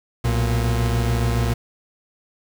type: tone pair together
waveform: 40% pulse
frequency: 61.81 / 116.54 Hz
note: B1 / A#2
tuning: +2 / 0 cents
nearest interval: major seventh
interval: 1098 cents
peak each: -21 / -19 dBFS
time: 0.24-1.54 s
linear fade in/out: 10 ms
effects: 7-bit